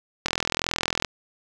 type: click train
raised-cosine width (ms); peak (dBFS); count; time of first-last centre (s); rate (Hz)
0.2; -5; 34; 0.26-1.048; 41.9
effects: 7-bit